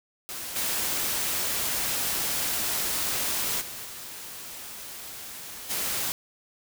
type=noise with level steps; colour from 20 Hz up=white; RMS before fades=-36 / -28 / -38 / -40 / -29 dBFS; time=0.29-6.12 s; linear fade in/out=0 ms; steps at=0.55 / 3.6 / 3.84 / 5.69 s; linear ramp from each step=20 ms; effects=none